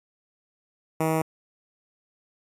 10% pulse tone with notch filter, 159.5 Hz, D#3, 43 cents sharp, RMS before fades -24 dBFS, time 1-1.22 s, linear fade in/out 5 ms, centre 4100 Hz, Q 0.58, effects resampled to 32000 Hz

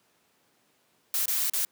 blue noise with dropouts, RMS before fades -27 dBFS, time 1.14-1.65 s, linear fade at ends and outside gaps 1 ms, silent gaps 1.257-1.28 / 1.498-1.535 s, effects pink hiss -67 dBFS RMS until 1.71 s + high-pass 200 Hz 12 dB/octave

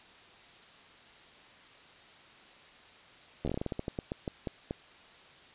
slowing click train, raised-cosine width 2 ms, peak -20 dBFS, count 17, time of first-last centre 3.45-4.709 s, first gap 12 ms, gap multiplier 1.22, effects white hiss -55 dBFS RMS until 5.54 s + resampled to 8000 Hz

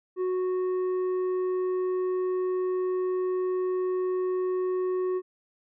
sine tone with tanh clipping, 368.4 Hz, F#4, 7 cents flat, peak -26 dBFS, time 0.16-5.22 s, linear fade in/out 50 ms, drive 6 dB, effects none

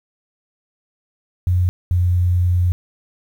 sine tone pair in turn, 89.7 / 89.03 Hz, F2 / F2, +47 / +34 cents, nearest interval unison, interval 13 cents, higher first, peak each -13 dBFS, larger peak neither, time 1.47-1.69 / 1.91-2.72 s, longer second, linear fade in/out 0 ms, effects 8-bit

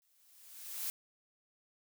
blue noise with exponential growth, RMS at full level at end -36 dBFS, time 0.02-0.9 s, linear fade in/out 0 ms, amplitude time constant 190 ms, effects none

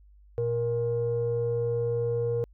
sine tone pair together, 117.9 / 471.6 Hz, A#2 / A#4, +20 / +20 cents, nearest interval 2 octaves, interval 2400 cents, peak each -29 / -25 dBFS, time 0.38-2.44 s, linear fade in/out 0 ms, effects tanh soft clip ceiling -19 dBFS + added 50 Hz sine -52 dBFS peak until 2.53 s

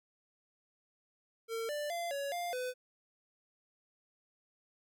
square tone with pitch steps, 454.3 / 590 / 687 / 561 / 700 / 503 Hz, A#4 / D5 / F5 / C#5 / F5 / B4, -45 / +8 / -29 / +21 / +4 / +32 cents, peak -36 dBFS, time 1.48-2.74 s, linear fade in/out 50 ms, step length 210 ms, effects none

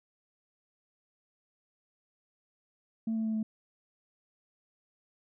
sine tone with pitch steps, 223.9 / 222 / 220.1 / 218.2 Hz, A3 / A3 / A3 / A3, +30 / +16 / +1 / -14 cents, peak -27 dBFS, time 3.07-3.43 s, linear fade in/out 5 ms, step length 90 ms, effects tanh soft clip ceiling -26 dBFS

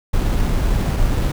brown noise with sample-and-hold, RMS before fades -17 dBFS, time 0.13-1.32 s, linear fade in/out 10 ms, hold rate 7350 Hz, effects none

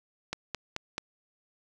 click train, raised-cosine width 0.2 ms, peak -15 dBFS, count 4, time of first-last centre 0.33-0.981 s, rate 4.61 Hz, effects none

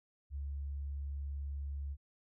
sine tone, 70.4 Hz, C#2, 27 cents sharp, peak -37 dBFS, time 0.3-1.97 s, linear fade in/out 50 ms, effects none

